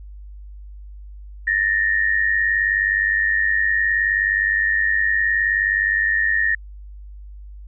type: tone pair together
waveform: sine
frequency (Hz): 1765.4 / 1864.7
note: A6 / A#6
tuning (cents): +5 / 0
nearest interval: minor second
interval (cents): 95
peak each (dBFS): -20 / -18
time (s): 1.47-6.55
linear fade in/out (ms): 5
effects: added 50 Hz sine -35 dBFS peak until 7.67 s